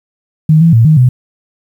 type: tone with pitch steps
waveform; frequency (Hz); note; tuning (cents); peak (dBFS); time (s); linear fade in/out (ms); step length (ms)
sine; 156.2 / 166 / 114.3 / 156 / 125.9; D#3 / E3 / A#2 / D#3 / B2; +7 / +12 / -34 / +5 / +34; -3; 0.49-1.09; 5; 120
effects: 7-bit